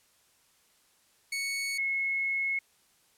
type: tone pair in turn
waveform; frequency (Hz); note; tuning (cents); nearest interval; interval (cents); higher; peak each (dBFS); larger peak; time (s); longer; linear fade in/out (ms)
sawtooth / sine; 2217 / 2179; C#7 / C#7; 0 / -30; unison; 30; first; -27; neither; 1.32-1.78 / 1.78-2.59; second; 5
effects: white hiss -66 dBFS RMS until 3.17 s + low-pass 12000 Hz 12 dB/octave